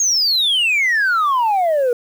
sine exponential sweep, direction down, 6660 to 470.8 Hz, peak -11 dBFS, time 0-1.93 s, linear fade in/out 2 ms, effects tanh soft clip ceiling -12 dBFS + 7-bit

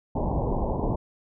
pink low-pass noise, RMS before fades -26 dBFS, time 0.15-0.96 s, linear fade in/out 10 ms, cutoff 1000 Hz, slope 96 dB/octave, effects none

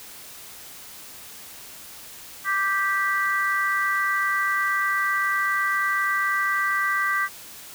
sine chord, G major, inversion second, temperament just, 1176 / 1568 / 1960 Hz, D6 / G6 / B6, +2 / 0 / -14 cents, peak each -25 dBFS, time 2.44-7.29 s, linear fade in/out 50 ms, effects white hiss -42 dBFS RMS until 7.74 s

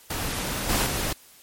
pink noise with level steps, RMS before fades -29 / -23 / -27 dBFS, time 0.1-1.13 s, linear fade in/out 5 ms, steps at 0.69 / 0.86 s, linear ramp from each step 5 ms, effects white hiss -52 dBFS RMS until 1.42 s + MP3 64 kbps

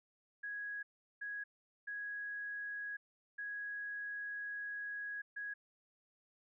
sine tone bursts at uneven times, 1661.2 Hz, G#6, in tune, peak -40 dBFS, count 5, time 0.43-0.83 / 1.21-1.44 / 1.87-2.97 / 3.38-5.22 / 5.36-5.54 s, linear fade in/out 10 ms, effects none

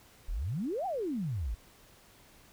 sine exponential two-way sweep, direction up then down, 33.26 to 808 to 47.71 Hz, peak -31 dBFS, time 0.28-1.55 s, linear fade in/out 10 ms, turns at 0.86 s, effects pink hiss -59 dBFS RMS until 2.52 s

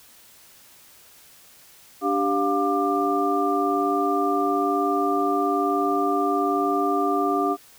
sine tone cluster, 291.4 / 392.5 / 707 / 1190 Hz, D4 / G4 / F5 / D6, -13 / +2 / +21 / +22 cents, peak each -25 dBFS, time 2.01-7.57 s, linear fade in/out 50 ms, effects white hiss -51 dBFS RMS until 7.78 s

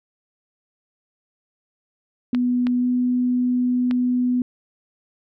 sine tone with pitch glide, 246.7 to 248.4 Hz, B3 to B3, -2 to +10 cents, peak -17 dBFS, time 2.33-4.42 s, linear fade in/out 2 ms, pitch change +12 cents, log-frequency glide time 2.8-2.85 s
clicks, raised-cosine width 0.3 ms, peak -15 dBFS, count 3, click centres 2.348 / 2.669 / 3.911 s
effects none

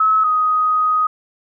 sine tone pair in turn, 1290 / 1251.8 Hz, E6 / D#6, -38 / +10 cents, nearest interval minor second, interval 52 cents, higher first, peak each -11 / -13 dBFS, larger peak first, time 0-0.24 / 0.24-1.07 s, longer second, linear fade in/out 5 ms, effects none

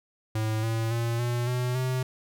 square tone with pitch steps, 109.4 / 113 / 116.71 / 120.55 / 124.51 / 128.6 Hz, A2 / A2 / A#2 / B2 / B2 / C3, -9 / +47 / +3 / -41 / +15 / -30 cents, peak -26 dBFS, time 0.35-2.03 s, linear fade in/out 5 ms, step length 280 ms, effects none

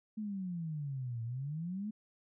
sine exponential two-way sweep, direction down then up, 219.8 to 112.9 to 219.8 Hz, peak -36 dBFS, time 0.17-1.91 s, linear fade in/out 10 ms, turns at 1.23 s, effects none

